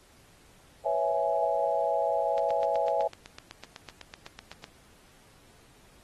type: chord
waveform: sine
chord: C# minor seventh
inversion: third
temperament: equal with one note detuned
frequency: 493.9 / 554.4 / 659.3 / 834.5 Hz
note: B4 / C#5 / E5 / G#5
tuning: 0 / 0 / 0 / +8 cents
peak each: -34 / -30 / -28 / -30 dBFS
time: 0.85-3.08 s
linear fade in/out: 10 ms
type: click train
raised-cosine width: 0.2 ms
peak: -24 dBFS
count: 19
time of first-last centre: 2.38-4.641 s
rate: 7.96 Hz
effects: pink hiss -59 dBFS RMS until 6.03 s + AAC 32 kbps